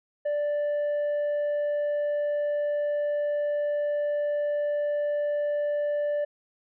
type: tone with tanh clipping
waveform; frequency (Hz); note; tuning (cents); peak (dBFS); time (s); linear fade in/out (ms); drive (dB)
sine; 587; D5; -1; -25; 0.25-6.25; 10; 3
effects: none